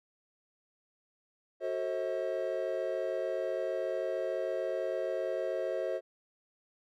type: chord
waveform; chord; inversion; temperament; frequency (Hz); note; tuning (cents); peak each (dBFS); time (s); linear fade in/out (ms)
triangle; F# diminished seventh; none; just; 370 / 444 / 532.8 / 639.4; F#4 / A4 / C5 / Eb5; 0 / +16 / +31 / +47; -36 / -38 / -33 / -34; 1.6-6.01; 50
effects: none